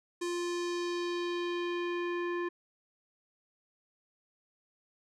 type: tone with low-pass filter sweep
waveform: square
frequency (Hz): 349.2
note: F4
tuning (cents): 0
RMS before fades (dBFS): -34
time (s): 0.21-2.49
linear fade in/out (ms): 10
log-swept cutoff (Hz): 8100 to 1800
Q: 1.6
effects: none